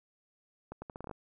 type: accelerating click train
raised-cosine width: 1 ms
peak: -28 dBFS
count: 9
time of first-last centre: 0.72-1.112 s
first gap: 100 ms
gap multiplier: 0.78
effects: none